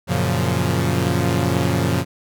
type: chord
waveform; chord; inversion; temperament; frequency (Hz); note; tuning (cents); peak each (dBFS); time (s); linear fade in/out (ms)
sawtooth; Gb major seventh; none; equal; 92.5 / 116.54 / 138.59 / 174.61; Gb2 / Bb2 / Db3 / F3; 0 / 0 / 0 / 0; -19; 0.07-2.05; 50
effects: none